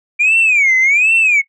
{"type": "tone with vibrato", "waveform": "sine", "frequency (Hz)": 2349, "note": "D7", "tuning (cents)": 0, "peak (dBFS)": -7, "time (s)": [0.19, 1.42], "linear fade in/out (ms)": 20, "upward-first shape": "sine", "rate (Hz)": 1.3, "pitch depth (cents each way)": 240, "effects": ["noise-tail reverb RT60 0.1 s tail -20 dB re dry", "tanh soft clip ceiling -6 dBFS"]}